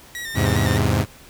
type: tone with vibrato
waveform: sawtooth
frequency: 1864.7 Hz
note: A#6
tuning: in tune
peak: -25 dBFS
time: 0.15-0.78 s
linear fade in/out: 0 ms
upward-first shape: square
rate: 4.9 Hz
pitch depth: 48 cents each way
type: chord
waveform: sawtooth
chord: E augmented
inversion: none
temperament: equal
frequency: 82.41 / 103.83 / 130.81 Hz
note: E2 / G#2 / B#2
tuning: 0 / 0 / 0 cents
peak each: -18 / -16 / -18 dBFS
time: 0.34-1.06 s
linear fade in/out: 50 ms
effects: pink hiss -46 dBFS RMS until 1.29 s